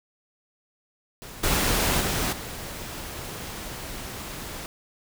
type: noise with level steps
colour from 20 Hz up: pink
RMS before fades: -41 / -23 / -26 / -36 dBFS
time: 1.22-4.66 s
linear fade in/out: 0 ms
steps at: 1.43 / 2 / 2.32 s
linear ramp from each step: 10 ms
effects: none